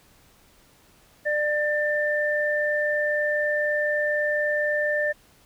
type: tone pair together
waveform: sine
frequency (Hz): 596 / 1786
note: D5 / A6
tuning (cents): +25 / +25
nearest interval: octave + perfect fifth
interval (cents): 1900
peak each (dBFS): -24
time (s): 1.25-5.13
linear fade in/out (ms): 20
effects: pink hiss -57 dBFS RMS until 5.45 s